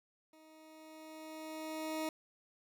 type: tone with level ramp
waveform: 20% pulse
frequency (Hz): 314.5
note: D#4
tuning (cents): +19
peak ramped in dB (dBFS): -55 to -30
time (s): 0.33-2.09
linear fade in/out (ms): 2
effects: none